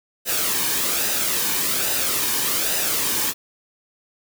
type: noise with flanger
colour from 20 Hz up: white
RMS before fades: -22 dBFS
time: 0.25-3.34 s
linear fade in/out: 50 ms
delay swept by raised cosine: 0.9 to 1.52 ms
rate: 1.2 Hz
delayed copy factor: -0.5
effects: none